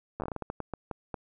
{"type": "slowing click train", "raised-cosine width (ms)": 1, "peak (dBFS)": -20, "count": 14, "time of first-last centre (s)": [0.2, 1.142], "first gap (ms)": 9, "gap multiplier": 1.31, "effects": []}